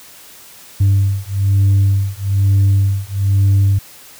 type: beating tone pair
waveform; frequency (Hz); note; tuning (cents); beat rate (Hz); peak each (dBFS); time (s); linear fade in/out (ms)
sine; 98 / 99.1; G2 / G2; 0 / +19; 1.1; -12; 0.8-3.79; 10
effects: tanh soft clip ceiling -7 dBFS + white hiss -40 dBFS RMS until 4.19 s